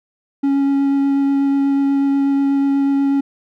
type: tone with vibrato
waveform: triangle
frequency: 277.2 Hz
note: C#4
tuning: in tune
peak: -11 dBFS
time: 0.43-3.21 s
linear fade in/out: 10 ms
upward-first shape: sine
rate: 8.2 Hz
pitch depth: 8 cents each way
effects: none